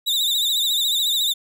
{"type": "tone with vibrato", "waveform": "40% pulse", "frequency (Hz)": 3729, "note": "A#7", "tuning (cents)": 0, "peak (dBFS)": -17, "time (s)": [0.06, 1.34], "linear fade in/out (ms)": 20, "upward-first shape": "sine", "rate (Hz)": 14, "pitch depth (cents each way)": 90, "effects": []}